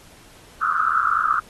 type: band-pass noise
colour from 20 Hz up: white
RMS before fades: -20 dBFS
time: 0.61-1.4 s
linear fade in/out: 10 ms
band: 1200 to 1400 Hz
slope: 96 dB/octave
effects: pink hiss -49 dBFS RMS until 1.49 s + AAC 32 kbps